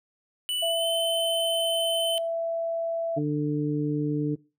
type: tone with pitch glide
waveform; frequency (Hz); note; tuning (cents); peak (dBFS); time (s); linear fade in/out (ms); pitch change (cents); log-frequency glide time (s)
square; 2972 to 3057; F#7 to G7; +7 to -44; -27; 0.49-2.18; 0; +49; 0.68-0.85
type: tone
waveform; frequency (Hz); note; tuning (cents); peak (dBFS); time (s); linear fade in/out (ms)
sine; 665; E5; +15; -25; 0.62-3.19; 10
type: harmonic tone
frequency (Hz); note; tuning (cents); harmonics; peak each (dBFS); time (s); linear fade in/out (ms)
148.4; D3; +18; 1 / 2 / 3; -28 / -26 / -32; 3.16-4.36; 20
effects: noise-tail reverb RT60 0.3 s tail -21 dB re dry